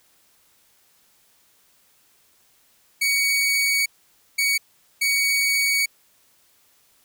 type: tone bursts at uneven times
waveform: sawtooth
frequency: 2246 Hz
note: C#7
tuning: 22 cents sharp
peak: -15 dBFS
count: 3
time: 3.01-3.86 / 4.38-4.58 / 5.01-5.86 s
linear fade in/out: 10 ms
effects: white hiss -60 dBFS RMS until 7.04 s